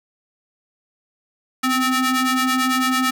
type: ring-modulated tone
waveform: sawtooth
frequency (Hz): 519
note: C5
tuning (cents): -14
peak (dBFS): -10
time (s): 1.63-3.11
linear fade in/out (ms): 10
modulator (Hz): 774
effects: none